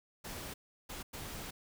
pink noise bursts at uneven times, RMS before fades -44 dBFS, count 3, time 0.24-0.54 / 0.89-1.03 / 1.13-1.51 s, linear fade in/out 10 ms, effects none

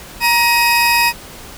30% pulse tone pair together, 943.8 / 2524 Hz, A#5 / D#7, +21 / +24 cents, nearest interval octave + perfect fourth, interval 1703 cents, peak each -11 dBFS, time 0.2-1.13 s, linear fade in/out 50 ms, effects pink hiss -35 dBFS RMS until 1.57 s

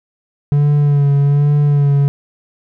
triangle tone with vibrato, 143.7 Hz, D3, 37 cents flat, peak -7 dBFS, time 0.52-2.08 s, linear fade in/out 0 ms, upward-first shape sine, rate 1.2 Hz, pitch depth 32 cents each way, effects none

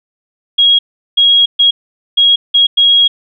sine tone bursts at uneven times, 3296 Hz, G#7, 14 cents flat, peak -5 dBFS, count 6, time 0.58-0.79 / 1.17-1.46 / 1.59-1.71 / 2.17-2.36 / 2.54-2.67 / 2.77-3.08 s, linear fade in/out 10 ms, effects none

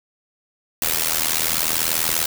white noise with amplitude modulation, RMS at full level -17 dBFS, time 0.82-2.26 s, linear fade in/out 2 ms, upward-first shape sine, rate 80.4 Hz, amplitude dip 95%, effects none

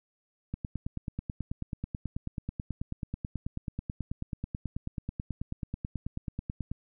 click train, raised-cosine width 5 ms, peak -21 dBFS, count 58, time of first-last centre 0.54-6.716 s, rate 9.23 Hz, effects none

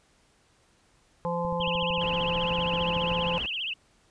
harmonic tone, 172.1 Hz, F3, 25 cents flat, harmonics 1 / 3 / 5 / 6, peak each -32 / -30 / -33 / -34 dBFS, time 1.25-3.38 s, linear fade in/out 0 ms
click train, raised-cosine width 5 ms, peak -28 dBFS, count 25, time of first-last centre 1.45-3.268 s, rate 13.2 Hz
sine tone with vibrato, 2900 Hz, F#7, 35 cents flat, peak -29 dBFS, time 1.6-3.74 s, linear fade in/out 10 ms, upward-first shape triangle, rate 15 Hz, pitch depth 240 cents each way
pink low-pass noise, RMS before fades -39 dBFS, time 2.01-3.46 s, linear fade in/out 0 ms, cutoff 2000 Hz, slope 12 dB/octave
effects pink hiss -64 dBFS RMS until 4.1 s + resampled to 22050 Hz

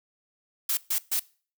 blue noise bursts, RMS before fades -26 dBFS, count 3, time 0.69-1.196 s, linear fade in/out 5 ms, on 82 ms, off 130 ms, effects noise-tail reverb RT60 0.4 s tail -22 dB re dry

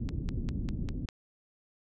pink low-pass noise, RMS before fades -34 dBFS, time 0-1.06 s, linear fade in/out 10 ms, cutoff 280 Hz, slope 24 dB/octave
click train, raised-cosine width 0.2 ms, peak -25 dBFS, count 6, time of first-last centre 0.09-1.088 s, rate 5.01 Hz
effects none

